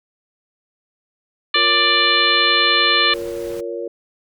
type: harmonic tone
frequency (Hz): 590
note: D5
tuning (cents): +8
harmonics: 2 / 3 / 4 / 5 / 6 / 7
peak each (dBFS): -20 / -20 / -20 / -20 / -20 / -20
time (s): 1.54-3.14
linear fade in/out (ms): 5
type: chord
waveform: sine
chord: Bb minor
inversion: second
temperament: just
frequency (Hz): 349.6 / 466.2 / 559.4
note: F4 / Bb4 / Db5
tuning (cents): +2 / 0 / +16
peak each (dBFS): -28 / -27 / -29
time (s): 1.55-3.88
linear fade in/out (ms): 5
type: noise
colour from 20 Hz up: pink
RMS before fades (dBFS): -39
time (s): 3.13-3.61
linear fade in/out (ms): 10
effects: none